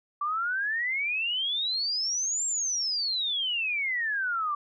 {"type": "exponential two-way sweep", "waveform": "sine", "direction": "up then down", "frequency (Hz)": [1152, 7540, 1152], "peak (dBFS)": -26, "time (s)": [0.21, 4.55], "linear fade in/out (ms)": 5, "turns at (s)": 2.46, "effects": []}